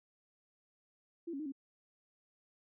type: tone with pitch steps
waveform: sine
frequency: 337.5 / 275.6 / 309.2 / 273.2 Hz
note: E4 / C#4 / D#4 / C#4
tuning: +41 / -10 / -11 / -25 cents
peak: -38 dBFS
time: 1.27-1.522 s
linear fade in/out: 10 ms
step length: 63 ms
effects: none